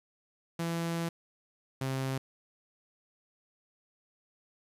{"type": "tone pair in turn", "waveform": "sawtooth", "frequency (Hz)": [167.6, 133.02], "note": ["E3", "C3"], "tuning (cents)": [29, 29], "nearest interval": "major third", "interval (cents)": 400, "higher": "first", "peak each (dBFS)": -27, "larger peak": "neither", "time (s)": [[0.59, 1.09], [1.81, 2.18]], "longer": "first", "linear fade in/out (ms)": 5, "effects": ["resampled to 32000 Hz", "10-bit"]}